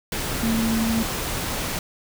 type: tone in noise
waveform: sine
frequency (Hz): 225.5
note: A3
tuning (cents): +43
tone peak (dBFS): -20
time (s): 0.43-1.03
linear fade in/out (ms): 2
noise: pink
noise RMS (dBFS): -27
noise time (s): 0.12-1.79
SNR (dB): +4
effects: none